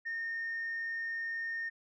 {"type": "tone", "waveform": "sine", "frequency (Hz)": 1831, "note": "A#6", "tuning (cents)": -32, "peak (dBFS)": -33, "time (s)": [0.05, 1.7], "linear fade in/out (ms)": 20, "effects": ["tanh soft clip ceiling -31 dBFS"]}